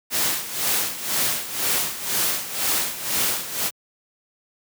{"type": "noise with tremolo", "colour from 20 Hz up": "white", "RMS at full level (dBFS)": -21, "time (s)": [0.1, 3.71], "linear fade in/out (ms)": 50, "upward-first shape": "sine", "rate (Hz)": 2, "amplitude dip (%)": 75, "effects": ["high-pass 100 Hz 12 dB/octave"]}